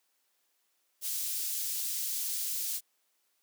white high-pass noise, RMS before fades -34 dBFS, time 1.01-2.81 s, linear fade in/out 50 ms, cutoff 4600 Hz, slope 12 dB/octave, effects white hiss -75 dBFS RMS until 3.42 s + high-pass 300 Hz 12 dB/octave

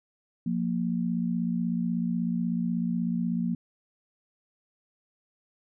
sine tone pair together, 176.8 / 233.1 Hz, F3 / A#3, +22 / 0 cents, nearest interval perfect fourth, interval 478 cents, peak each -28 dBFS, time 0.46-3.55 s, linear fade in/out 5 ms, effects none

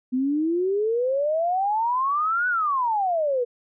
sine exponential two-way sweep, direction up then down, 248.7 to 1500 to 470.9 Hz, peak -20 dBFS, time 0.12-3.45 s, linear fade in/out 20 ms, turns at 2.48 s, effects none

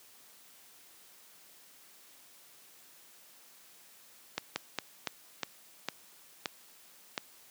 slowing click train, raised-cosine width 0.2 ms, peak -14 dBFS, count 8, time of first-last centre 4.38-7.178 s, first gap 180 ms, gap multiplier 1.26, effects white hiss -58 dBFS RMS until 7.5 s + high-pass 150 Hz 12 dB/octave

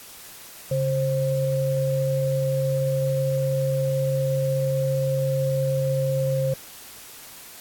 sine tone pair together, 138.59 / 530.1 Hz, C#3 / C5, 0 / +23 cents, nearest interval octave + major seventh, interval 2323 cents, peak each -23 dBFS, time 0.71-6.54 s, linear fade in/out 5 ms, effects white hiss -43 dBFS RMS until 7.6 s + AAC 64 kbps

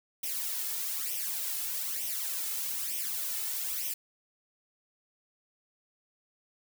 blue noise with flanger, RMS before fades -34 dBFS, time 0.23-3.94 s, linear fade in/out 5 ms, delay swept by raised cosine 0.34 to 2.34 ms, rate 1.1 Hz, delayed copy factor +0.7, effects none

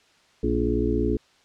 harmonic tone with a mistuned harmonic, 58.3 Hz, A#1, 1 cent sharp, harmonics 1 / 2 / 4 / 5 / 6 / 7, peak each -27 / -31 / -28 / -27 / -28 / -27 dBFS, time 0.43-1.17 s, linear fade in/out 5 ms, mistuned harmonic 7, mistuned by +67 cents, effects white hiss -59 dBFS RMS until 1.44 s + low-pass 5000 Hz 12 dB/octave

